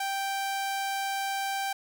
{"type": "tone", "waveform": "sawtooth", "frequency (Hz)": 784, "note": "G5", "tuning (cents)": 0, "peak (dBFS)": -25, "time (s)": [0, 1.73], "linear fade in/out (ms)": 5, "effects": []}